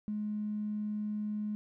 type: tone with tanh clipping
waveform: triangle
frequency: 210.5 Hz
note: G#3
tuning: 24 cents sharp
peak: -32 dBFS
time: 0.08-1.55 s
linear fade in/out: 0 ms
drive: 2 dB
effects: none